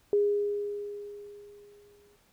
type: tone with exponential decay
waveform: sine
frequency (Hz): 410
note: G#4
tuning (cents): -22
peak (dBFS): -20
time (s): 0.13-2.16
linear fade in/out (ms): 1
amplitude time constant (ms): 440
effects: pink hiss -65 dBFS RMS until 2.32 s